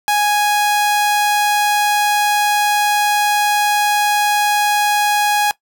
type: tone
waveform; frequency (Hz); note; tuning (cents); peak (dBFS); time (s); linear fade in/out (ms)
sawtooth; 830; G#5; -1; -9; 0.08-5.51; 0
effects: noise-tail reverb RT60 0.1 s tail -19 dB re dry

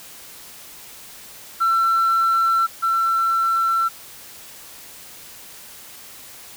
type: tone pair in turn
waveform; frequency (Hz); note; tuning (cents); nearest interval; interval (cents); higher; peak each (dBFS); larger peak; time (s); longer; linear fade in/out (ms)
sine; 1346 / 1346; E6 / E6; +36 / +36; unison; 0; neither; -13 / -15; first; 1.6-2.67 / 2.82-3.89; neither; 20
effects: tanh soft clip ceiling -13 dBFS + white hiss -41 dBFS RMS until 6.56 s

